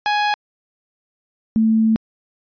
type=tone pair in turn; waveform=sawtooth / sine; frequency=833 / 221.6 Hz; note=G#5 / A3; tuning=+5 / +13 cents; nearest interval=octave + major seventh; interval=2292 cents; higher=first; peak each=-12 dBFS; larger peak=neither; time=0.06-0.34 / 1.56-1.96 s; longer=second; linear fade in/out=0 ms; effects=resampled to 11025 Hz